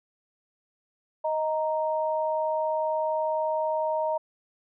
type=tone pair together; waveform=sine; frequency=625.9 / 931 Hz; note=D#5 / A#5; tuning=+10 / -2 cents; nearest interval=perfect fifth; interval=688 cents; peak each=-26 / -28 dBFS; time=1.24-4.18 s; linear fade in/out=10 ms; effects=none